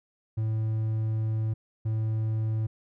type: tone pair in turn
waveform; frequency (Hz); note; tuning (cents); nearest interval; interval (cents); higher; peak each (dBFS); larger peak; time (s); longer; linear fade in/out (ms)
triangle; 110 / 110; A2 / A2; 0 / 0; unison; 0; neither; -23; neither; 0.37-1.54 / 1.85-2.67; first; 10
effects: none